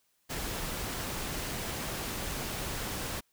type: noise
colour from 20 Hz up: pink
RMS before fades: -36 dBFS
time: 0.29-3.21 s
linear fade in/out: 20 ms
effects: white hiss -73 dBFS RMS until 3.32 s